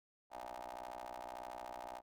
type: ring-modulated tone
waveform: 20% pulse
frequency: 61.74 Hz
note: B1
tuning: in tune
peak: -38 dBFS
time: 0.3-2.02 s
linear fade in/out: 50 ms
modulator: 765 Hz
effects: none